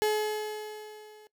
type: tone with level ramp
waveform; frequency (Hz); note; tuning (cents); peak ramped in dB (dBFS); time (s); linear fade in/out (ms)
35% pulse; 426.2; G#4; +45; -21 to -49; 0.02-1.27; 0
effects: noise-tail reverb RT60 0.1 s tail -20 dB re dry